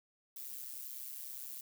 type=noise with amplitude modulation; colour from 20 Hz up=violet; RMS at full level=-42 dBFS; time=0.36-1.61 s; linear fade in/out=5 ms; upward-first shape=sine; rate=130 Hz; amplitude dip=80%; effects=none